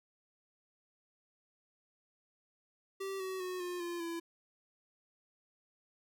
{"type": "tone with pitch steps", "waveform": "square", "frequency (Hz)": [388.3, 377.2, 366.5, 356.1, 345.9, 336.1], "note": ["G4", "F#4", "F#4", "F4", "F4", "E4"], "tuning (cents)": [-16, 33, -16, 34, -17, 34], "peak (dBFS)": -38, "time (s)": [3, 4.2], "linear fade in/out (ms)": 10, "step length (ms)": 200, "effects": []}